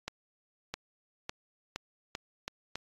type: accelerating click train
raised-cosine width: 0.2 ms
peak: -18 dBFS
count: 7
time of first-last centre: 0.08-2.756 s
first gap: 660 ms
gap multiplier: 0.84
effects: AAC 32 kbps